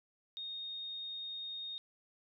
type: tone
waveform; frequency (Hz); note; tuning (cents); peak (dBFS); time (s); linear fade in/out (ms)
sine; 3705; A#7; -11; -40; 0.37-1.78; 0
effects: none